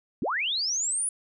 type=linear sweep; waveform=sine; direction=up; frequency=144.9 to 10000 Hz; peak=-25 dBFS; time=0.22-1.09 s; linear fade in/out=2 ms; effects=none